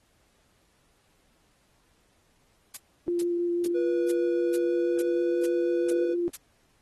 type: noise bursts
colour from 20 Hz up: blue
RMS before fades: -36 dBFS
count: 9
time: 2.74-6.361 s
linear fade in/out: 5 ms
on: 29 ms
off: 420 ms
type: tone with vibrato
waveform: sine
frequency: 346.7 Hz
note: F4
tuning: 13 cents flat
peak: -24 dBFS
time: 3.08-6.28 s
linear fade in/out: 0 ms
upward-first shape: sine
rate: 6.2 Hz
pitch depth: 9 cents each way
type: tone with pitch glide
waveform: triangle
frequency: 487.2 to 493.1 Hz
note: B4 to B4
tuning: -24 to -3 cents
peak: -26 dBFS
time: 3.74-6.15 s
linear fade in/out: 20 ms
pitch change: +21 cents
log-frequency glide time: 4.39-5.29 s
effects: pink hiss -67 dBFS RMS until 6.81 s + AAC 32 kbps